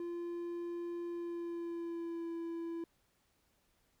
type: tone with pitch glide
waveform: triangle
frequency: 344.7 to 334.7 Hz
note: F4 to E4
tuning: -23 to +26 cents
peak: -36 dBFS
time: 0-2.84 s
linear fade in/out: 2 ms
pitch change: -51 cents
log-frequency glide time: 1.08-2.32 s
effects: pink hiss -75 dBFS RMS until 4 s